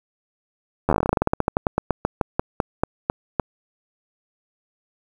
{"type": "slowing click train", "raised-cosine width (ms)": 1, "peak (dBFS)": -4, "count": 29, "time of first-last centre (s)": [0.89, 3.397], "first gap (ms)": 11, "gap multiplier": 1.13, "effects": ["7-bit"]}